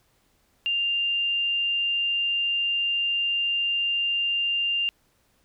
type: tone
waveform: sine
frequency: 2794 Hz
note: F7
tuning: in tune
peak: -22 dBFS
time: 0.66-4.89 s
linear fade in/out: 0 ms
effects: pink hiss -66 dBFS RMS until 5.44 s